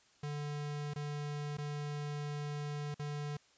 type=tone with dropouts; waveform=square; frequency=146.83 Hz; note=D3; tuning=in tune; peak=-38 dBFS; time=0.23-3.37 s; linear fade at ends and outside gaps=5 ms; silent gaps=0.937-0.959 / 1.571-1.583 / 2.944-2.994 s; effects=white hiss -67 dBFS RMS until 3.57 s + resampled to 16000 Hz